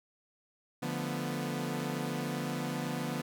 sawtooth chord, B half-diminished seventh, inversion first, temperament equal, 146.83 / 174.61 / 220 / 246.9 Hz, D3 / F3 / A3 / B3, 0 / 0 / 0 / 0 cents, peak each -34 / -35 / -39 / -33 dBFS, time 0.82-3.22 s, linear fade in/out 10 ms, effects none

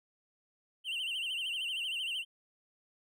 triangle tone with vibrato, 2920 Hz, F#7, 24 cents flat, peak -32 dBFS, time 0.84-2.25 s, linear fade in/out 50 ms, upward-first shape sine, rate 13 Hz, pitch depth 130 cents each way, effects none

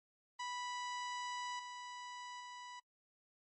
sawtooth tone with level steps, 985 Hz, B5, 5 cents flat, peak -37 / -43 / -45 dBFS, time 0.39-2.8 s, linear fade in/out 10 ms, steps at 1.59 / 2.4 s, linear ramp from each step 5 ms, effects noise-tail reverb RT60 0.1 s tail -26 dB re dry + MP3 32 kbps

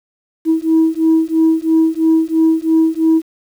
sine beating tone pair, 321 / 324 Hz, E4 / E4, -46 / -30 cents, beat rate 3 Hz, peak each -12 dBFS, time 0.45-3.22 s, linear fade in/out 50 ms, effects tanh soft clip ceiling -5 dBFS + 7-bit

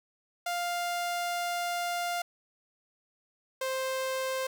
sawtooth tone pair in turn, 700 / 524.4 Hz, F5 / C5, +4 / +4 cents, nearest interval perfect fourth, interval 500 cents, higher first, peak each -26 dBFS, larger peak neither, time 0.46-2.22 / 3.61-4.47 s, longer first, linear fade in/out 5 ms, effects none

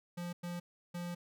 square tone bursts at uneven times, 174.61 Hz, F3, in tune, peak -39 dBFS, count 3, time 0.17-0.33 / 0.43-0.6 / 0.94-1.15 s, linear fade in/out 10 ms, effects none

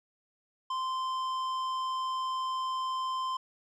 sine tone with tanh clipping, 1039 Hz, C6, 12 cents flat, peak -32 dBFS, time 0.7-3.37 s, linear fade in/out 5 ms, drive 11 dB, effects none

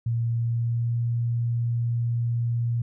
sine tone with pitch glide, 116.54 to 118.03 Hz, A#2 to A#2, 0 to +22 cents, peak -22 dBFS, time 0.06-2.82 s, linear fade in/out 5 ms, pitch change +22 cents, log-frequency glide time 0.34-0.98 s, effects none

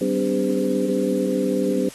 sine tone cluster, 192.7 / 253.4 / 291.9 / 402.4 / 509 Hz, G3 / B3 / D4 / G4 / C5, -29 / +45 / -10 / +45 / -48 cents, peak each -25 dBFS, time 0.01-1.89 s, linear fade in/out 5 ms, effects white hiss -42 dBFS RMS until 1.94 s + AAC 32 kbps

